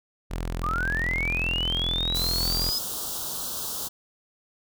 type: tone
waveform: sawtooth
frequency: 42.48 Hz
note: F1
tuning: 47 cents flat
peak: -24 dBFS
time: 0.3-2.71 s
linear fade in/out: 20 ms
type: linear sweep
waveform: sine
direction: up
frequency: 1144 to 5100 Hz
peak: -25 dBFS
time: 0.63-2.79 s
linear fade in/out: 10 ms
type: band-stop noise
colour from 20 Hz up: white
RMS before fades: -32 dBFS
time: 2.14-3.89 s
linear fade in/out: 20 ms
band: 1400 to 3200 Hz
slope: 48 dB/octave
effects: none